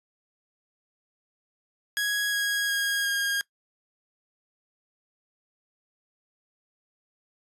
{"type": "tone with pitch steps", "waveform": "sawtooth", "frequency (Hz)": [1661.2, 1648.8, 1636.4, 1624.2], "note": ["G#6", "G#6", "G#6", "G#6"], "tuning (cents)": [0, -13, -26, -39], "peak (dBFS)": -21, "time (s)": [1.97, 3.41], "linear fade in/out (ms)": 0, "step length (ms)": 360, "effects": ["noise-tail reverb RT60 0.1 s tail -21 dB re dry", "resampled to 32000 Hz"]}